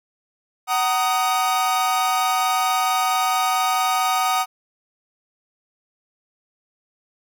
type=chord; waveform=45% pulse; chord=D# minor; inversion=first; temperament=equal with one note detuned; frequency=751.6 / 932.3 / 1244.5 Hz; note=F#5 / A#5 / D#6; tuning=+27 / 0 / 0 cents; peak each=-21 / -27 / -22 dBFS; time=0.67-4.46 s; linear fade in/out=50 ms; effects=none